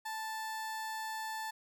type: tone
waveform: 30% pulse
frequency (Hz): 880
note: A5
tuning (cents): 0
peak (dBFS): -35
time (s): 0.05-1.51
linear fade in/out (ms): 10
effects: none